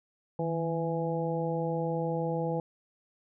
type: harmonic tone with a mistuned harmonic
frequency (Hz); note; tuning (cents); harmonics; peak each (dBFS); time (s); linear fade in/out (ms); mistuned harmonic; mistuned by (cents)
166.2; E3; +15; 1 / 2 / 3 / 4 / 5; -32 / -37 / -32 / -40 / -37; 0.39-2.6; 2; 1; -59
effects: none